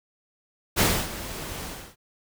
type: noise with ADSR envelope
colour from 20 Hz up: pink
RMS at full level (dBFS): -19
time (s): 0.76-1.96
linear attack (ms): 35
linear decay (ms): 280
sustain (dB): -16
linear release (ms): 300
effects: none